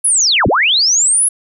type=linear two-way sweep; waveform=sine; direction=down then up; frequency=10840 to 41.49 to 10840 Hz; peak=-9 dBFS; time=0.04-1.29 s; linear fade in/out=10 ms; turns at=0.47 s; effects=none

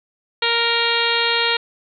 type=harmonic tone; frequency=466.7 Hz; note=A#4; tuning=2 cents sharp; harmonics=1 / 2 / 3 / 4 / 5 / 6 / 7 / 8 / 9; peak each=-25 / -25 / -25 / -25 / -25 / -25 / -25 / -25 / -25 dBFS; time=0.42-1.57 s; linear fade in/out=5 ms; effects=none

